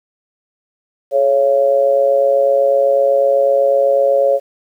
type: tone with amplitude modulation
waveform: sine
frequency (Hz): 554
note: C#5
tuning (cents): -1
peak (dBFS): -6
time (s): 1.11-4.4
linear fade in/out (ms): 50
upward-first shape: sine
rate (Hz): 128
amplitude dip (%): 80
effects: 8-bit